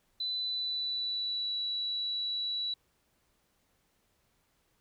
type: tone with pitch glide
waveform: sine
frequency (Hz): 4000 to 3929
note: B7 to B7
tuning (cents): +21 to -10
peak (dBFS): -31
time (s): 0.2-2.74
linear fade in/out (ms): 5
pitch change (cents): -31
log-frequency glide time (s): 0.37-1.56
effects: pink hiss -73 dBFS RMS until 4.8 s